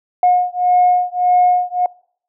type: beating tone pair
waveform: sine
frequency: 720 / 721.7 Hz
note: F#5 / F#5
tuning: -47 / -43 cents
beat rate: 1.7 Hz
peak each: -13 dBFS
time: 0.23-1.86 s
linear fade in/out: 2 ms
effects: noise-tail reverb RT60 0.6 s tail -25 dB re dry + tanh soft clip ceiling -4 dBFS